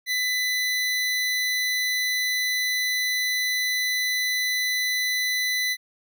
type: tone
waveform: 25% pulse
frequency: 2000 Hz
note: B6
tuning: 21 cents sharp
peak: -19 dBFS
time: 0.06-5.77 s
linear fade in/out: 50 ms
effects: none